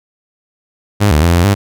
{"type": "tone with pitch steps", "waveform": "sawtooth", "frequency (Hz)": [102.8, 75.4, 85.2, 86.6, 100.2], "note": ["G#2", "D2", "F2", "F2", "G2"], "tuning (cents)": [-17, 46, -42, -14, 38], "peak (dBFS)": -4, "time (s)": [1, 1.55], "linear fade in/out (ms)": 20, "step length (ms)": 110, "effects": []}